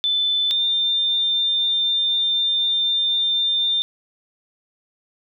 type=tone pair in turn; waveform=sine; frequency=3520 / 3598 Hz; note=A7 / A7; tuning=0 / +38 cents; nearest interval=unison; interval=38 cents; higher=second; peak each=-17 dBFS; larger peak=neither; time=0.04-0.51 / 0.51-3.82 s; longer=second; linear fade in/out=0 ms; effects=none